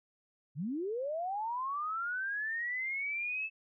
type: linear sweep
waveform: sine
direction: up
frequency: 124.8 to 2637 Hz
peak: -33 dBFS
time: 0.55-3.5 s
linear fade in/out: 50 ms
effects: none